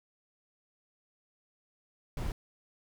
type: noise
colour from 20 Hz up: brown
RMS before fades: -34 dBFS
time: 2.17-2.32 s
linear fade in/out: 2 ms
effects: none